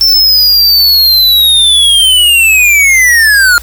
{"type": "linear sweep", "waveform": "square", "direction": "down", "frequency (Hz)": [5400, 1396.9], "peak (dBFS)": -4, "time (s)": [0.01, 3.58], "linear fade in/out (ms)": 0, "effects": ["added 60 Hz sine -26 dBFS peak until 3.62 s", "white hiss -32 dBFS RMS until 3.62 s"]}